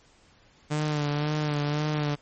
sawtooth tone with vibrato, 149 Hz, D3, 25 cents sharp, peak -21 dBFS, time 0.7-2.16 s, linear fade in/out 20 ms, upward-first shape sine, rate 1.9 Hz, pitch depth 39 cents each way, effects pink hiss -59 dBFS RMS until 2.21 s + MP3 32 kbps

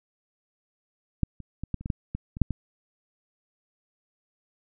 clicks, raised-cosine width 5 ms, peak -10 / -28 / -20 / -15 / -28 / -18 / -12 / -18 / -24 / -6 / -16 dBFS, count 11, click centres 1.233 / 1.403 / 1.636 / 1.743 / 1.81 / 1.859 / 1.902 / 2.15 / 2.369 / 2.417 / 2.507 s, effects none

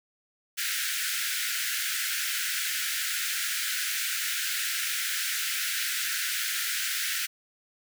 pink high-pass noise, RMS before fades -30 dBFS, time 0.57-7.27 s, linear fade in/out 20 ms, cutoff 1400 Hz, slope 96 dB/octave, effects none

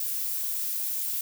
violet noise, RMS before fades -30 dBFS, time 0-1.21 s, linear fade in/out 2 ms, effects none

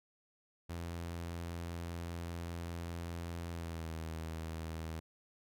sawtooth tone with pitch glide, 85.1 to 80.84 Hz, F2 to E2, -44 to -33 cents, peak -36 dBFS, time 0.69-5 s, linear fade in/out 10 ms, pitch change -89 cents, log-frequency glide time 3.5-3.93 s, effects none

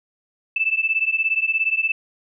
sine beating tone pair, 2629 / 2646 Hz, E7 / E7, -5 / +6 cents, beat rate 17 Hz, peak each -21 dBFS, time 0.56-1.92 s, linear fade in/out 5 ms, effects none

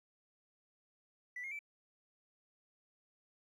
triangle tone with pitch steps, 1975.5 / 2142 / 2322 Hz, B6 / C7 / D7, 0 / +40 / -20 cents, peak -38 dBFS, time 1.36-1.591 s, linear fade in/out 5 ms, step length 77 ms, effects tanh soft clip ceiling -38 dBFS

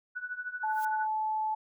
sine tone with tremolo, 1480 Hz, F#6, in tune, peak -31 dBFS, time 0.15-1.07 s, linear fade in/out 20 ms, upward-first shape triangle, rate 13 Hz, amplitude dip 90%
sine tone, 867 Hz, A5, 26 cents flat, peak -28 dBFS, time 0.63-1.55 s, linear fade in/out 10 ms
blue noise with exponential growth, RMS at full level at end -43 dBFS, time 0.64-0.85 s, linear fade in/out 2 ms, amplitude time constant 44 ms
effects none

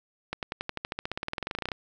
accelerating click train, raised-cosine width 0.3 ms, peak -15 dBFS, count 25, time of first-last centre 0.33-1.718 s, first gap 98 ms, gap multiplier 0.95, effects none

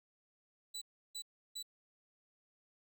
30% pulse tone bursts, 3961 Hz, B7, 4 cents sharp, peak -39 dBFS, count 3, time 0.74-1.628 s, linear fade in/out 10 ms, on 76 ms, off 330 ms, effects none

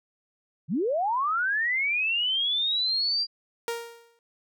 sine linear sweep, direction up, 125.3 to 4800 Hz, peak -23 dBFS, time 0.68-3.27 s, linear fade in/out 50 ms
sawtooth tone with exponential decay, 466.7 Hz, A#4, 2 cents sharp, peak -22 dBFS, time 3.68-4.19 s, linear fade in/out 1 ms, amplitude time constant 110 ms
effects none

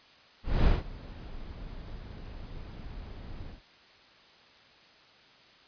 brown noise with ADSR envelope, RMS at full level -21 dBFS, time 0.43-3.62 s, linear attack 240 ms, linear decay 160 ms, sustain -21 dB, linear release 130 ms, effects white hiss -57 dBFS RMS until 5.67 s + resampled to 11025 Hz

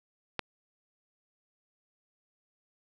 click, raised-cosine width 0.3 ms, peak -14 dBFS, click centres 0.393 s, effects none

